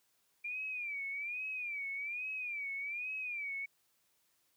sine tone with vibrato, 2373 Hz, D7, 17 cents sharp, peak -37 dBFS, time 0.44-3.66 s, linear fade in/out 10 ms, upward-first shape sine, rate 1.2 Hz, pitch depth 130 cents each way, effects white hiss -75 dBFS RMS until 4.56 s + high-pass 60 Hz 12 dB/octave

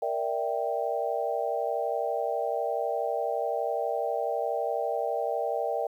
sine chord, E half-diminished seventh, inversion second, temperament equal, 466.2 / 587.3 / 659.3 / 784 Hz, Bb4 / D5 / E5 / G5, 0 / 0 / 0 / 0 cents, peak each -32 dBFS, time 0.02-5.87 s, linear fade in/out 5 ms, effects 10-bit

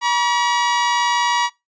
sawtooth tone pair together, 960 / 1138.8 Hz, B5 / C#6, -49 / +46 cents, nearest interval minor third, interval 295 cents, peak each -12 / -20 dBFS, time 0.01-1.5 s, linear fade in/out 50 ms, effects noise-tail reverb RT60 0.2 s tail -22 dB re dry + resampled to 16000 Hz

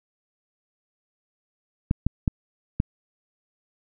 clicks, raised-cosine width 5 ms, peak -8 dBFS, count 4, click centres 1.911 / 2.066 / 2.278 / 2.801 s, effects none

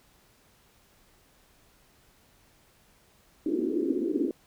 pink band-pass noise, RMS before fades -28 dBFS, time 3.46-4.31 s, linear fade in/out 2 ms, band 270 to 380 Hz, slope 48 dB/octave, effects pink hiss -62 dBFS RMS until 4.46 s

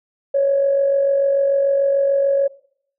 sine tone with amplitude modulation, 554.4 Hz, C#5, in tune, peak -11 dBFS, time 0.34-2.48 s, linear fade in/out 10 ms, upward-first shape sine, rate 46.8 Hz, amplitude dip 40%, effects noise-tail reverb RT60 0.6 s tail -20 dB re dry + tanh soft clip ceiling -7 dBFS

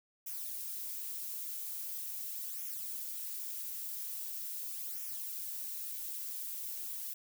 violet noise with flanger, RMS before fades -41 dBFS, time 0.26-7.14 s, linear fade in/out 10 ms, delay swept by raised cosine 0.23 to 6.03 ms, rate 0.42 Hz, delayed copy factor -0.55, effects none

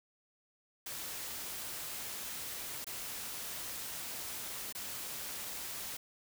white noise with dropouts, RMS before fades -42 dBFS, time 0.86-5.97 s, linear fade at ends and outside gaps 5 ms, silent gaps 2.845-2.867 / 4.726-4.749 s, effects none

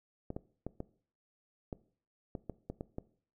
clicks, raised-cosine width 2 ms, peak -25 dBFS, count 10, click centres 0.304 / 0.365 / 0.666 / 0.804 / 1.728 / 2.352 / 2.497 / 2.7 / 2.809 / 2.984 s, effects noise-tail reverb RT60 0.5 s tail -19 dB re dry

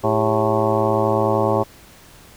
harmonic tone with a mistuned harmonic, 109.7 Hz, A2, 5 cents flat, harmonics 1 / 2 / 3 / 4 / 5 / 6 / 7 / 8 / 9 / 10, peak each -24 / -26 / -26 / -22 / -22 / -24 / -27 / -25 / -30 / -27 dBFS, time 0.03-1.64 s, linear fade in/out 20 ms, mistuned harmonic 4, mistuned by -150 cents, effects pink hiss -46 dBFS RMS until 2.36 s

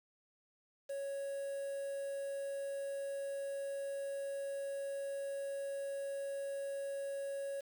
triangle tone with quantisation, 554.4 Hz, C#5, in tune, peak -36 dBFS, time 0.89-7.61 s, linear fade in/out 10 ms, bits 9, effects none

